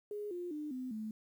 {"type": "tone with pitch steps", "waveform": "sine", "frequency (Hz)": [415.3, 353.3, 300.5, 255.6, 217.5], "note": ["G#4", "F4", "D4", "C4", "A3"], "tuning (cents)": [0, 20, 40, -40, -20], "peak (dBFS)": -38, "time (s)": [0.11, 1.11], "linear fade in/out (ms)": 2, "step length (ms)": 200, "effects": ["11-bit"]}